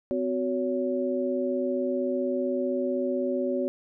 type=tone cluster; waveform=sine; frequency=254.8 / 370.5 / 563 Hz; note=C4 / F#4 / C#5; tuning=-46 / +2 / +27 cents; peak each=-29 dBFS; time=0.11-3.68 s; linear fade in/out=0 ms; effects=none